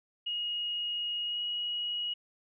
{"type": "tone with pitch glide", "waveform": "sine", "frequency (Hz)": [2879, 2902], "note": ["F#7", "F#7"], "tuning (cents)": [-48, -34], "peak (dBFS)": -31, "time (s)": [0.26, 2.14], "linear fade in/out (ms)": 10, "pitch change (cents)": 14, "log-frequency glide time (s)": [1.25, 1.4], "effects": []}